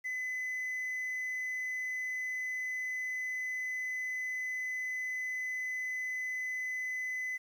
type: tone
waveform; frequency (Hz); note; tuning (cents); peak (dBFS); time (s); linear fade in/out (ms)
sine; 2016; B6; +35; -31; 0.04-7.38; 20
effects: tanh soft clip ceiling -33 dBFS + 10-bit